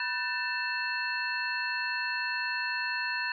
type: tone cluster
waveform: sine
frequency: 979 / 1517 / 1775 / 2655 / 4288 Hz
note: B5 / F#6 / A6 / E7 / C8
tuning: -15 / +43 / +15 / +12 / +42 cents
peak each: -37 / -36 / -33 / -36 / -38 dBFS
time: 0-3.32 s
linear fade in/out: 2 ms
effects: none